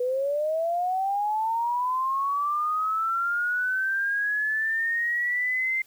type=linear sweep; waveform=sine; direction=up; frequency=487.8 to 2093 Hz; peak=-23 dBFS; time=0-5.82 s; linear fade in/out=5 ms; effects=white hiss -58 dBFS RMS until 5.86 s